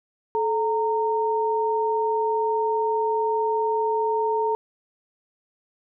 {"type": "tone pair together", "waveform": "sine", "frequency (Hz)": [434.4, 921.2], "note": ["A4", "A#5"], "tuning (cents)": [-22, -21], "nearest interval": "octave + minor second", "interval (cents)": 1301, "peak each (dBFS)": -23, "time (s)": [0.35, 4.55], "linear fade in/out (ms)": 0, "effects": []}